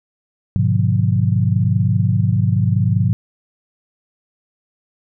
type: chord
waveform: sine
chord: G# diminished seventh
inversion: none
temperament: just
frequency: 103.83 / 124.59 / 149.51 / 179.41 Hz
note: G#2 / B2 / D3 / F3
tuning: 0 / +16 / +31 / +47 cents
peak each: -16 / -18 / -22 / -20 dBFS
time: 0.56-3.13 s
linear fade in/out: 0 ms
effects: none